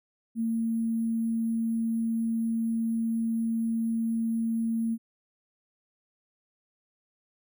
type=tone with sample-and-hold; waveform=sine; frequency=227.1 Hz; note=A#3; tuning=45 cents flat; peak=-25 dBFS; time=0.35-4.98 s; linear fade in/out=50 ms; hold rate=11025 Hz; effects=none